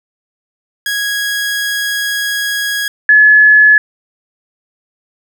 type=tone pair in turn; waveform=sawtooth / sine; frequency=1655 / 1708.4 Hz; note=G#6 / G#6; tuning=-6 / +48 cents; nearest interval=minor second; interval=54 cents; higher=second; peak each=-11 / -3 dBFS; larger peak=second; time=0.86-2.88 / 3.09-3.78 s; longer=first; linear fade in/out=2 ms; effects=none